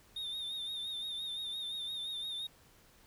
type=tone with vibrato; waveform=triangle; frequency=3649 Hz; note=A#7; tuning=38 cents flat; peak=-36 dBFS; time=0.16-2.47 s; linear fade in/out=5 ms; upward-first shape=sine; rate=5.8 Hz; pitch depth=55 cents each way; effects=pink hiss -63 dBFS RMS until 3.06 s